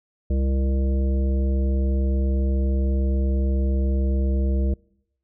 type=harmonic tone with a mistuned harmonic; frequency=66.5 Hz; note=C2; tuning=29 cents sharp; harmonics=1 / 3 / 5 / 7 / 9; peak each=-19 / -29 / -33 / -36 / -38 dBFS; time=0.3-4.74 s; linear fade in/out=5 ms; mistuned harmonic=5; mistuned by=+21 cents; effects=noise-tail reverb RT60 0.8 s tail -25 dB re dry